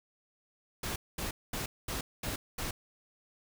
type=noise bursts; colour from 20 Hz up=pink; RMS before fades=-36 dBFS; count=6; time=0.83-2.71 s; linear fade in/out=5 ms; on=130 ms; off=220 ms; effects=none